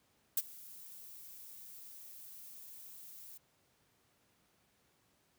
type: noise with ADSR envelope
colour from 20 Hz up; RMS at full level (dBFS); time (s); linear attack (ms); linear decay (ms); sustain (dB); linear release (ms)
violet; -29; 0.37-3.38; 6; 37; -23; 11
effects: pink hiss -73 dBFS RMS until 5.38 s + high-pass 80 Hz 12 dB/octave